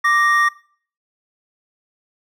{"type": "tone pair together", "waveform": "triangle", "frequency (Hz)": [1176.6, 1864.7], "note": ["D6", "A#6"], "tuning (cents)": [3, 0], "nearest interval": "minor sixth", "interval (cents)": 797, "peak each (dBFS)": -14, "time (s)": [0.04, 0.49], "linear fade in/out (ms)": 10, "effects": ["noise-tail reverb RT60 0.5 s tail -21 dB re dry"]}